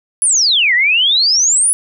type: exponential two-way sweep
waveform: sine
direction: down then up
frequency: 10410 to 1864.7 to 10410 Hz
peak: -9 dBFS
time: 0.22-1.73 s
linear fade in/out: 0 ms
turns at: 0.74 s
effects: none